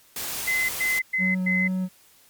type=noise; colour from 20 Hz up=white; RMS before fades=-31 dBFS; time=0.16-0.99 s; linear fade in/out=2 ms
type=tone bursts; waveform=sine; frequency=2045 Hz; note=C7; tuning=40 cents flat; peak=-21 dBFS; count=4; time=0.47-1.68 s; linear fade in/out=10 ms; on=220 ms; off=110 ms
type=tone with vibrato; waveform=triangle; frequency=185 Hz; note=F#3; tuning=in tune; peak=-21 dBFS; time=1.18-1.89 s; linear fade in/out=50 ms; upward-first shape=square; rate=2.3 Hz; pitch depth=9 cents each way
effects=white hiss -56 dBFS RMS until 2.29 s + MP3 96 kbps